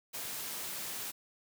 white high-pass noise, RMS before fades -40 dBFS, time 0.13-1.12 s, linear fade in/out 20 ms, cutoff 100 Hz, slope 48 dB/octave, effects none

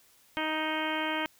harmonic tone, 312.3 Hz, D#4, 7 cents sharp, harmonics 1 / 2 / 3 / 4 / 5 / 6 / 7 / 8 / 9 / 10, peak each -35 / -37 / -35 / -40 / -37 / -40 / -38 / -41 / -44 / -39 dBFS, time 0.37-1.26 s, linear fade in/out 0 ms, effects white hiss -62 dBFS RMS until 1.39 s

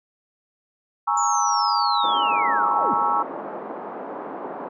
sine chord, A# half-diminished seventh, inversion third, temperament equal, 830.6 / 932.3 / 1108.7 / 1318.5 Hz, G#5 / A#5 / C#6 / E6, 0 / 0 / 0 / 0 cents, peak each -24 dBFS, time 1.07-3.23 s, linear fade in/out 10 ms
sine linear sweep, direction down, 7040 to 164.81 Hz, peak -26 dBFS, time 1.17-2.94 s, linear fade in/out 5 ms
white band-pass noise, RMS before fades -33 dBFS, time 2.03-4.69 s, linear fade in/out 10 ms, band 230 to 990 Hz, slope 24 dB/octave
effects none

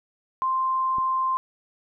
sine tone, 1046.5 Hz, C6, in tune, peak -21 dBFS, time 0.42-1.37 s, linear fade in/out 0 ms
click, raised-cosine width 3 ms, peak -27 dBFS, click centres 0.984 s
effects none

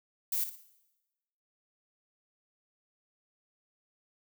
violet noise with echo, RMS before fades -31 dBFS, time 0.32-0.44 s, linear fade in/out 5 ms, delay 59 ms, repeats 3, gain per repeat -10 dB, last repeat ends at 0.617 s, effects noise-tail reverb RT60 1.0 s tail -17 dB re dry

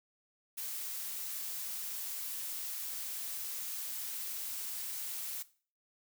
blue noise, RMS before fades -40 dBFS, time 0.57-5.43 s, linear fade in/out 10 ms, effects noise-tail reverb RT60 0.4 s tail -17 dB re dry

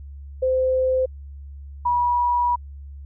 sine tone pair in turn, 517 / 968.9 Hz, C5 / B5, -21 / -33 cents, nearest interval major seventh, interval 1088 cents, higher second, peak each -17 dBFS, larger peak neither, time 0.42-1.06 / 1.85-2.56 s, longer second, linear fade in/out 10 ms, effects added 70 Hz sine -35 dBFS peak until 3.05 s

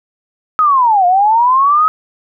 sine linear two-way sweep, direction down then up, 1282 to 698.5 to 1282 Hz, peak -7 dBFS, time 0.59-1.88 s, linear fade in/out 0 ms, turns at 1.06 s, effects none

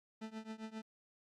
40% pulse tone with tremolo, 220 Hz, A3, in tune, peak -40 dBFS, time 0.21-0.82 s, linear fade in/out 10 ms, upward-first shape triangle, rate 7.5 Hz, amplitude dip 95%, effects low-pass 6000 Hz 12 dB/octave + Opus 48 kbps

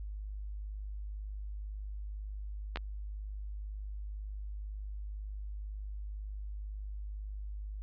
clicks, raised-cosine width 0.3 ms, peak -18 / -23 dBFS, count 2, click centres 2.759 / 2.772 s, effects added 51 Hz sine -38 dBFS peak until 7.82 s + resampled to 11025 Hz

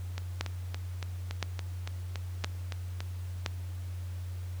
two click trains, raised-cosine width 0.2 ms, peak -20 / -13 dBFS, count 11 / 4, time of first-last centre 0.18-3.005 / 0.41-3.462 s, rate 3.54 / 0.983 Hz, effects added 90 Hz sine -35 dBFS peak until 4.6 s + pink hiss -55 dBFS RMS until 4.6 s

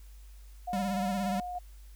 sine tone with tremolo, 718 Hz, F5, 48 cents sharp, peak -32 dBFS, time 0.67-1.59 s, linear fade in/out 10 ms, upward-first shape square, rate 3.4 Hz, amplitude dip 30%
square tone with vibrato, 196 Hz, G3, in tune, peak -31 dBFS, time 0.73-1.4 s, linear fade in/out 2 ms, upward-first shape sine, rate 17 Hz, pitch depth 60 cents each way
effects added 50 Hz sine -47 dBFS peak until 1.95 s + white hiss -63 dBFS RMS until 1.95 s

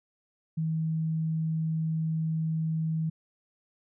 sine tone, 160 Hz, D#3, 49 cents sharp, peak -26 dBFS, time 0.57-3.1 s, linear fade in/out 10 ms, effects none

